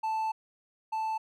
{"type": "tone pair in turn", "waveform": "triangle", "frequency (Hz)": [880, 880], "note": ["A5", "A5"], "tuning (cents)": [0, 0], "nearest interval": "unison", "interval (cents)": 0, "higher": "neither", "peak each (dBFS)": [-26, -27], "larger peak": "first", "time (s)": [[0.03, 0.32], [0.92, 1.18]], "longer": "first", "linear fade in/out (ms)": 10, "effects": []}